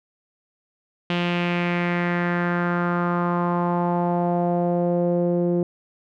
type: tone with low-pass filter sweep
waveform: sawtooth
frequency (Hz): 174.61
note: F3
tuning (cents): 0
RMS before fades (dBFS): -22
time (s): 1.1-5.63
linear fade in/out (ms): 2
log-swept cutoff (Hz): 3000 to 420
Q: 3.2
effects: none